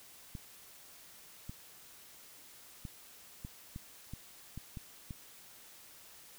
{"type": "clicks", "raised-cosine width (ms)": 5, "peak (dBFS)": -30, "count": 9, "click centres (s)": [0.352, 1.495, 2.852, 3.449, 3.761, 4.136, 4.576, 4.772, 5.108], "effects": ["white hiss -56 dBFS RMS until 6.38 s"]}